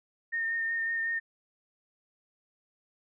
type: tone with vibrato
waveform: sine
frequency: 1828 Hz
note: A#6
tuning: 34 cents flat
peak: -28 dBFS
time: 0.32-1.2 s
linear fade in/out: 20 ms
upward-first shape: sine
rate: 5.4 Hz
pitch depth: 16 cents each way
effects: none